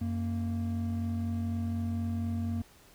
triangle tone pair together, 91.83 / 231.4 Hz, F#2 / A#3, -13 / -13 cents, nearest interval octave + major third, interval 1600 cents, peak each -30 / -31 dBFS, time 0.01-2.62 s, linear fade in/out 5 ms, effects pink hiss -58 dBFS RMS until 2.94 s

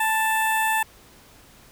15% pulse tone with notch filter, 881 Hz, A5, 2 cents sharp, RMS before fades -22 dBFS, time 0-0.83 s, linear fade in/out 5 ms, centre 4600 Hz, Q 0.56, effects pink hiss -51 dBFS RMS until 1.71 s

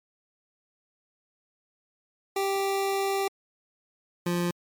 25% pulse tone pair in turn, 392 / 174.62 Hz, G4 / F3, 0 / 0 cents, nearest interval octave + major second, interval 1400 cents, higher first, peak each -21 dBFS, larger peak neither, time 2.36-3.28 / 4.26-4.51 s, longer first, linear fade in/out 5 ms, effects MP3 96 kbps

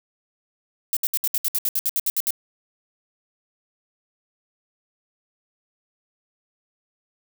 violet noise bursts, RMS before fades -22 dBFS, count 14, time 0.93-2.306 s, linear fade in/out 0 ms, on 37 ms, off 66 ms, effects none

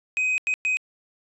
triangle tone bursts at uneven times, 2515 Hz, D#7, 18 cents sharp, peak -19 dBFS, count 3, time 0.17-0.38 / 0.47-0.54 / 0.65-0.77 s, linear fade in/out 0 ms, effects resampled to 24000 Hz

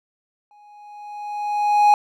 triangle tone with exponential growth, 830.6 Hz, G#5, in tune, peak -7 dBFS, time 0.51-1.94 s, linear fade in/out 1 ms, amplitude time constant 310 ms, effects none

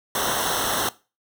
pink noise with comb filter, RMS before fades -24 dBFS, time 0.15-0.89 s, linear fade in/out 2 ms, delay 0.42 ms, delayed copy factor -0.9, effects noise-tail reverb RT60 0.3 s tail -19 dB re dry

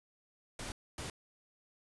pink noise bursts at uneven times, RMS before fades -42 dBFS, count 2, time 0.59-0.72 / 0.98-1.1 s, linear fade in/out 2 ms, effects resampled to 24000 Hz

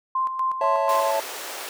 sine tone with tremolo, 1046.5 Hz, C6, in tune, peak -20 dBFS, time 0.15-1.11 s, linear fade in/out 5 ms, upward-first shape square, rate 4.1 Hz, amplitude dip 55%
triangle chord, A major, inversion first, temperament equal, 554.4 / 659.3 / 880 Hz, C#5 / E5 / A5, 0 / 0 / 0 cents, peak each -23 dBFS, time 0.61-1.2 s, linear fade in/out 2 ms
pink high-pass noise, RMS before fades -34 dBFS, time 0.89-1.69 s, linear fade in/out 2 ms, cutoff 420 Hz, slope 24 dB/octave
effects none

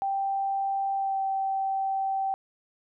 sine tone with pitch glide, 784 to 775.4 Hz, G5 to G5, 0 to -19 cents, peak -25 dBFS, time 0.02-2.34 s, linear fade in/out 0 ms, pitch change -19 cents, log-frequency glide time 0.95-1.2 s, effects none

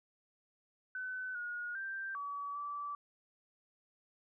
sine tone with pitch steps, 1512 / 1442 / 1572 / 1140 / 1158 Hz, F#6 / F#6 / G6 / C#6 / D6, +37 / -45 / +4 / +48 / -25 cents, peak -38 dBFS, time 0.95-2.95 s, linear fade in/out 2 ms, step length 400 ms, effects none

